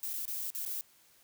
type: noise with dropouts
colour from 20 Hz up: violet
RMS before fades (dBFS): -37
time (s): 0.03-0.81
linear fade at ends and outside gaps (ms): 0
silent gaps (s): 0.133-0.138 / 0.254-0.279 / 0.503-0.549 / 0.651-0.662
effects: white hiss -64 dBFS RMS until 1.23 s